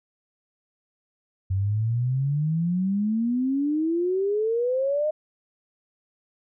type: exponential sweep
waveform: sine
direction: up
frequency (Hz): 93.1 to 622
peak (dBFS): -21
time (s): 1.5-5.11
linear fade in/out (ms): 10
effects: none